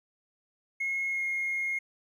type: tone with pitch glide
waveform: triangle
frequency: 2164 to 2145 Hz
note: C#7 to C7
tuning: -42 to +42 cents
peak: -25 dBFS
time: 0.8-1.79 s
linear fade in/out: 10 ms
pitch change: -16 cents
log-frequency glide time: 1.09-1.23 s
effects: tanh soft clip ceiling -25 dBFS